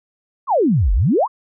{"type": "exponential two-way sweep", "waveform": "sine", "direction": "down then up", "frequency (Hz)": [1195, 41.91, 1195], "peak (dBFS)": -12, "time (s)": [0.47, 1.28], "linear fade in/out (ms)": 50, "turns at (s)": 0.93, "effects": []}